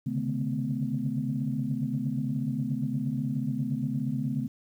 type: tone cluster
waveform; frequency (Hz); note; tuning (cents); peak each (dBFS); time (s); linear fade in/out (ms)
sine; 133.8 / 142.8 / 150.7 / 218.4 / 252.3; C3 / D3 / D3 / A3 / B3; +39 / -48 / +45 / -13 / +37; -33 / -35 / -35 / -32 / -32; 0.06-4.48; 10
effects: tanh soft clip ceiling -16 dBFS + 10-bit